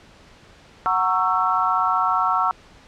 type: chord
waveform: sine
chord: F# dominant seventh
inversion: none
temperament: just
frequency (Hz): 740 / 925 / 1110 / 1332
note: F#5 / A#5 / C#6 / E6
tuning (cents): 0 / -14 / +2 / +18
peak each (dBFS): -24 / -24 / -23 / -21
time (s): 0.86-2.51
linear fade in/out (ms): 0
effects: pink hiss -49 dBFS RMS until 2.87 s + low-pass 5000 Hz 12 dB/octave